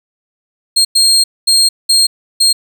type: tone bursts at uneven times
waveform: 30% pulse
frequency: 4221 Hz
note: C8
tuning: 14 cents sharp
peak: -4 dBFS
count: 5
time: 0.76-0.85 / 0.95-1.24 / 1.47-1.69 / 1.89-2.07 / 2.4-2.53 s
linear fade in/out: 10 ms
effects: none